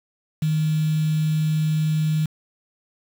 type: tone with quantisation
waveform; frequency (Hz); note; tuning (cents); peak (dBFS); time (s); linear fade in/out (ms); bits
sine; 155.56; D#3; 0; -18; 0.42-2.26; 5; 6
effects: none